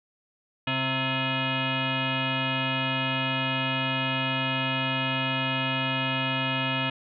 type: tone with frequency modulation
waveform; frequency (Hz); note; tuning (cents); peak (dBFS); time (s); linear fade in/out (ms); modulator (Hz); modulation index
sine; 1318.5; E6; 0; -24; 0.67-6.9; 5; 395; 4.7
effects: none